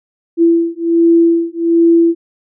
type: beating tone pair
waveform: sine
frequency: 334.6 / 335.9 Hz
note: E4 / E4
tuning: +26 / +33 cents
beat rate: 1.3 Hz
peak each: -11 dBFS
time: 0.37-2.15 s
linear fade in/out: 50 ms
effects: none